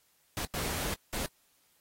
pink noise bursts at uneven times, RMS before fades -35 dBFS, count 3, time 0.37-0.45 / 0.54-0.94 / 1.13-1.26 s, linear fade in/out 0 ms, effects white hiss -69 dBFS RMS until 1.8 s + AAC 48 kbps

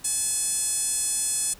5% pulse tone with band-pass filter, 857 Hz, A5, 46 cents flat, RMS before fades -26 dBFS, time 0.04-1.54 s, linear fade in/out 10 ms, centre 8900 Hz, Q 3.3, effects pink hiss -50 dBFS RMS until 1.59 s

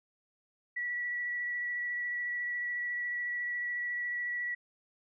sine tone with vibrato, 1943 Hz, B6, 29 cents flat, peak -32 dBFS, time 0.76-4.55 s, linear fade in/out 10 ms, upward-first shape sine, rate 14 Hz, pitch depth 11 cents each way, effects none

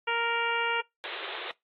harmonic tone, 466.2 Hz, A#4, in tune, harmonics 1 / 2 / 3 / 4 / 5 / 6 / 7, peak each -34 / -31 / -32 / -36 / -34 / -34 / -46 dBFS, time 0.07-0.81 s, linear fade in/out 10 ms
white band-pass noise, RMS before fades -38 dBFS, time 1.04-1.51 s, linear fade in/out 0 ms, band 340 to 3800 Hz, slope 96 dB/octave
effects noise-tail reverb RT60 0.2 s tail -24 dB re dry + AAC 32 kbps

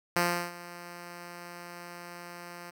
5% pulse tone with ADSR envelope, 174.3 Hz, F3, 3 cents flat, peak -12 dBFS, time 0.16-2.71 s, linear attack 5 ms, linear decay 350 ms, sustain -19 dB, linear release 15 ms, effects none

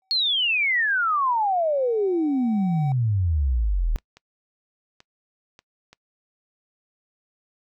triangle tone with exponential growth, 761 Hz, F#5, 48 cents sharp, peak -29 dBFS, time 0.02-2.92 s, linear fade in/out 1 ms, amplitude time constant 630 ms
sine exponential sweep, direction down, 4375 to 36.71 Hz, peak -19 dBFS, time 0.11-3.96 s, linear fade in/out 0 ms
clicks, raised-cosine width 0.2 ms, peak -29 dBFS, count 5, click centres 3.986 / 4.17 / 5.004 / 5.591 / 5.93 s
effects noise-tail reverb RT60 0.1 s tail -23 dB re dry

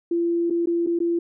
sine tone with dropouts, 340.7 Hz, F4, 43 cents flat, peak -19 dBFS, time 0.11-1.19 s, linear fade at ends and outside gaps 5 ms, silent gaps 0.5-0.506 / 0.659-0.671 / 0.864-0.87 / 0.99-1.002 s, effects none

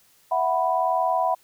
sine chord, E suspended second, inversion none, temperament equal, 659.3 / 740 / 987.8 Hz, E5 / F#5 / B5, 0 / 0 / 0 cents, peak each -25 / -23 / -24 dBFS, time 0.31-1.35 s, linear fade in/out 10 ms, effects white hiss -59 dBFS RMS until 1.43 s

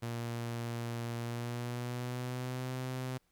sawtooth tone with pitch glide, 117.7 to 128.35 Hz, A#2 to C3, +17 to -33 cents, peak -32 dBFS, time 0.02-3.18 s, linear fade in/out 10 ms, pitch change +150 cents, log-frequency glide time 1.19-2.73 s, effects pink hiss -75 dBFS RMS until 3.31 s

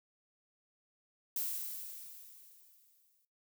violet noise with exponential decay, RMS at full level -35 dBFS, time 1.36-3.25 s, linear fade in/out 2 ms, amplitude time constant 410 ms, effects noise-tail reverb RT60 0.2 s tail -17 dB re dry

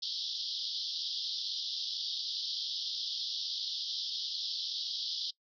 white band-pass noise, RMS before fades -37 dBFS, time 0.02-5.31 s, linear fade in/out 10 ms, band 3200 to 5300 Hz, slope 96 dB/octave, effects noise-tail reverb RT60 0.1 s tail -22 dB re dry

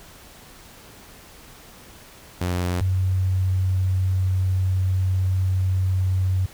sawtooth / sine tone pair in turn, 89.2 / 93.43 Hz, F2 / F#2, +37 / +17 cents, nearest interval minor second, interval 80 cents, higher second, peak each -18 dBFS, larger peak neither, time 2.41-2.81 / 2.81-6.46 s, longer second, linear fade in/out 5 ms, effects pink hiss -46 dBFS RMS until 6.53 s

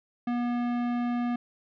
sine tone with tanh clipping, 241.4 Hz, B3, 39 cents flat, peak -28 dBFS, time 0.27-1.36 s, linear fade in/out 5 ms, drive 17 dB, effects none

